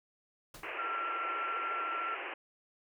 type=noise with exponential decay; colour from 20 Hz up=pink; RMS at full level=-45 dBFS; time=0.54-0.81 s; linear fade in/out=5 ms; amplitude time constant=57 ms
type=band-pass noise; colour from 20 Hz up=white; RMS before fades=-41 dBFS; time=0.63-2.34 s; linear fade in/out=5 ms; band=310 to 2800 Hz; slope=96 dB/octave
type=tone with vibrato; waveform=sine; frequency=1359 Hz; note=F6; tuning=48 cents flat; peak=-34 dBFS; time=0.78-2.15 s; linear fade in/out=10 ms; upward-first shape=sine; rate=14 Hz; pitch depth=16 cents each way
effects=none